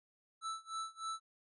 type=tone with tremolo; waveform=square; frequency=1318.5 Hz; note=E6; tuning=in tune; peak=-38 dBFS; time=0.41-1.2 s; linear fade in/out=50 ms; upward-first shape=sine; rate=3.3 Hz; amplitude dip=95%; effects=resampled to 24000 Hz

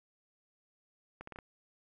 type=accelerating click train; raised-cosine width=0.5 ms; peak=-30 dBFS; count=5; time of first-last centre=1.21-1.388 s; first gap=64 ms; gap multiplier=0.76; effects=none

